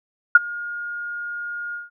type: tone with ADSR envelope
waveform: sine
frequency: 1425 Hz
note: F6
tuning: 34 cents sharp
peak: -3 dBFS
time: 0.35-1.9 s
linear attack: 4 ms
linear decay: 26 ms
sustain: -24 dB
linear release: 160 ms
effects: none